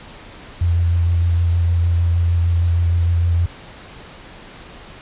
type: tone with vibrato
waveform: sine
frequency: 85.6 Hz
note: F2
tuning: 34 cents flat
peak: -13 dBFS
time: 0.61-3.46 s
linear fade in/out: 5 ms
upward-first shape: sine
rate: 6.5 Hz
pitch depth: 19 cents each way
effects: pink hiss -39 dBFS RMS until 5.01 s + resampled to 8000 Hz